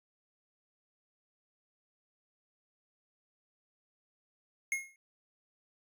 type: tone with exponential decay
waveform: square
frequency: 2155 Hz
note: C#7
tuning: 49 cents flat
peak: -28 dBFS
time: 4.72-4.96 s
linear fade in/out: 1 ms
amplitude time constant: 52 ms
effects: resampled to 32000 Hz